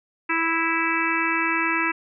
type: harmonic tone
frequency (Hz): 329.1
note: E4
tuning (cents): -3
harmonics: 1 / 3 / 4 / 5 / 6 / 7 / 8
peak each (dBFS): -28 / -28 / -28 / -28 / -28 / -28 / -28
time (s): 0.29-1.92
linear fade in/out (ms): 10
effects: none